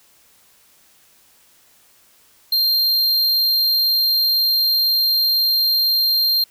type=tone; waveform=square; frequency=4186 Hz; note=C8; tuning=in tune; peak=-15 dBFS; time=2.52-6.44 s; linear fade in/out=5 ms; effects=white hiss -54 dBFS RMS until 6.5 s